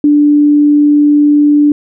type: tone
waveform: sine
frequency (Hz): 293.7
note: D4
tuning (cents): 0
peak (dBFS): -4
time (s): 0.04-1.72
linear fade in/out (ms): 2
effects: none